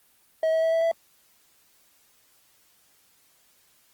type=tone with pitch steps; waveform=triangle; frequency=640 / 645.6 / 651.2 / 656.9 / 662.6 Hz; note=D#5 / E5 / E5 / E5 / E5; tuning=+49 / -36 / -21 / -6 / +9 cents; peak=-18 dBFS; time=0.43-0.915 s; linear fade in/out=2 ms; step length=97 ms; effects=white hiss -62 dBFS RMS until 3.93 s + Opus 24 kbps